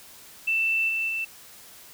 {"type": "tone with level steps", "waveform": "sine", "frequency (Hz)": 2665, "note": "E7", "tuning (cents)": 18, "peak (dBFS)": [-21, -24, -26], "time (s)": [0.47, 1.25], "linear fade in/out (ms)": 10, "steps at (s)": [0.88, 1.08], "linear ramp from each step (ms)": 20, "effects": ["white hiss -48 dBFS RMS until 1.93 s"]}